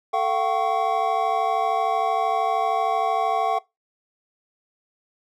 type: tone cluster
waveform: triangle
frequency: 442.5 / 693 / 766 / 1104 Hz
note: A4 / F5 / G5 / C#6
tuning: +10 / -14 / -40 / -7 cents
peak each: -27 / -23 / -21 / -25 dBFS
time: 0.13-3.59 s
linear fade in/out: 10 ms
effects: noise-tail reverb RT60 0.2 s tail -21 dB re dry